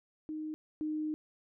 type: tone pair in turn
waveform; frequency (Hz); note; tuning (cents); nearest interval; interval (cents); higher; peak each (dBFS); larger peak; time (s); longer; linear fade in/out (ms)
sine; 309.5 / 307.5; D#4 / D#4; -9 / -20; unison; 11; first; -36 / -32; second; 0.29-0.54 / 0.81-1.14; second; 0
effects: none